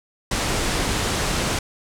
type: low-pass noise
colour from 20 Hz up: pink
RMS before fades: -23 dBFS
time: 0.31-1.59 s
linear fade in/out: 5 ms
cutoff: 9600 Hz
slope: 24 dB/octave
effects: none